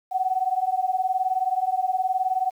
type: beating tone pair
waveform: sine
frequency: 740 / 759 Hz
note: F#5 / F#5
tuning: 0 / +44 cents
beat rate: 19 Hz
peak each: -24 dBFS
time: 0.11-2.51 s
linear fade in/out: 20 ms
effects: 9-bit